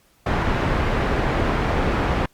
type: low-pass noise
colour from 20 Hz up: pink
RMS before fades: -21 dBFS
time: 0.26-2.26 s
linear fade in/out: 5 ms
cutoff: 1800 Hz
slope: 12 dB/octave
effects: pink hiss -59 dBFS RMS until 2.33 s + Opus 48 kbps